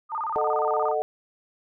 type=tone with vibrato; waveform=sine; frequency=1046.5 Hz; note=C6; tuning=in tune; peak=-26 dBFS; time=0.09-0.95 s; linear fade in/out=50 ms; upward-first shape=square; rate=17 Hz; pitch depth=270 cents each way
type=chord; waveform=sine; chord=D# diminished; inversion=second; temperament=equal with one note detuned; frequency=440 / 612.3 / 740 Hz; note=A4 / D#5 / F#5; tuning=0 / -28 / 0 cents; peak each=-27 dBFS; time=0.36-1.02 s; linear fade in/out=0 ms
effects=none